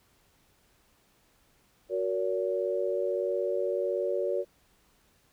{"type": "chord", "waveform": "sine", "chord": "F# major", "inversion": "none", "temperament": "equal with one note detuned", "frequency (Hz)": [370, 466.2, 567.7], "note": ["F#4", "A#4", "C#5"], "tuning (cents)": [0, 0, 41], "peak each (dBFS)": [-31, -32, -30], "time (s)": [1.89, 4.45], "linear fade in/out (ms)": 50, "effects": ["pink hiss -66 dBFS RMS until 5.32 s"]}